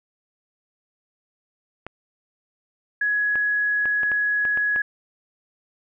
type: clicks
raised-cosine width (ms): 0.5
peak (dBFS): -18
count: 8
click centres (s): 1.866 / 3.356 / 3.856 / 4.033 / 4.117 / 4.452 / 4.574 / 4.761
type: tone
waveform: sine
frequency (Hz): 1677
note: G#6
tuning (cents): +16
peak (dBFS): -19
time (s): 3.01-4.82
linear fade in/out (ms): 5
effects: none